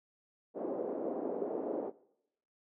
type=band-pass noise; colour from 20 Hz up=white; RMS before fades=-37 dBFS; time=0.54-1.92 s; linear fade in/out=50 ms; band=290 to 540 Hz; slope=24 dB/octave; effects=noise-tail reverb RT60 0.8 s tail -21 dB re dry